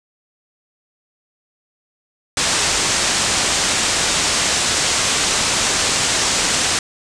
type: low-pass noise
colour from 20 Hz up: white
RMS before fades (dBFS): -18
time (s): 2.37-6.79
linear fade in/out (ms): 2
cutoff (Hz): 8500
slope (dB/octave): 48
effects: none